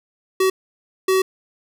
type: tone bursts at uneven times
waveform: square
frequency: 378.4 Hz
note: F#4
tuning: 39 cents sharp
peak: -15 dBFS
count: 2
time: 0.4-0.5 / 1.08-1.22 s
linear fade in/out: 5 ms
effects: none